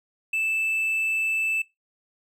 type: tone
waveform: triangle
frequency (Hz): 2637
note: E7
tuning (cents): 0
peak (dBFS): -21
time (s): 0.33-1.62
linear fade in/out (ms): 5
effects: noise-tail reverb RT60 0.2 s tail -21 dB re dry

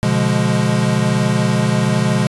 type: chord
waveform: square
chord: B diminished seventh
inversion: none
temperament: equal with one note detuned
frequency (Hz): 123.47 / 144.56 / 174.61 / 207.7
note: B2 / D3 / F3 / Ab3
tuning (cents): 0 / -27 / 0 / 0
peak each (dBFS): -19 / -21 / -21 / -19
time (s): 0.03-2.27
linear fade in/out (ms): 0
effects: resampled to 24000 Hz

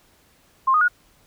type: tone with pitch steps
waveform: sine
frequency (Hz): 1059 / 1237.7 / 1446.6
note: C6 / D#6 / F#6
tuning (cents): +21 / -9 / -39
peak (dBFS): -14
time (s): 0.67-0.883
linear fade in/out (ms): 10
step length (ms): 71
effects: pink hiss -58 dBFS RMS until 1.26 s

